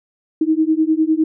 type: beating tone pair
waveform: sine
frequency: 311.1 / 321 Hz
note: D#4 / E4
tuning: 0 / -46 cents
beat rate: 9.9 Hz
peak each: -16 dBFS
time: 0.41-1.24 s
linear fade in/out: 5 ms
effects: none